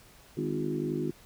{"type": "harmonic tone with a mistuned harmonic", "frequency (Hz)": 51, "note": "G#1", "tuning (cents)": -31, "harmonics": [3, 4, 5, 6, 7, 8], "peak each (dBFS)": [-35, -41, -35, -36, -33, -41], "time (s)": [0.37, 1.11], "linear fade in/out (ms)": 5, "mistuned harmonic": 6, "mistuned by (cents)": 39, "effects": ["pink hiss -56 dBFS RMS until 1.25 s"]}